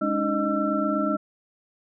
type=tone cluster; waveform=sine; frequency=207.1 / 283.2 / 311.4 / 617 / 1341 Hz; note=G#3 / C#4 / D#4 / D#5 / E6; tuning=-5 / +37 / +2 / -15 / +29 cents; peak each=-28 dBFS; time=0.01-1.17 s; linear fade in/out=10 ms; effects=none